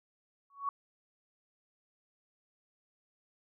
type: tone with exponential growth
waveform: sine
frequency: 1118 Hz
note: C#6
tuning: 14 cents sharp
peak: -27 dBFS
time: 0.5-0.69 s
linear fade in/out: 2 ms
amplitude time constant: 41 ms
effects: none